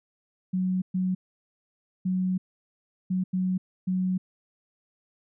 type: tone bursts at uneven times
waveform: sine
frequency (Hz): 185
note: F#3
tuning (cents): 0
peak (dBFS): -23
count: 6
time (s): 0.53-0.82 / 0.94-1.15 / 2.05-2.38 / 3.1-3.24 / 3.33-3.58 / 3.87-4.18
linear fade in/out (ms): 10
effects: none